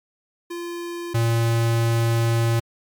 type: tone pair in turn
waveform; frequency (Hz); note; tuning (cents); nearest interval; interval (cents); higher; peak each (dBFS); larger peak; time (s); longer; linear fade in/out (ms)
square; 344.7 / 115.53; F4 / A#2; -23 / -15; octave + perfect fifth; 1892; first; -29 / -18; second; 0.5-1.14 / 1.14-2.6; second; 10
effects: MP3 96 kbps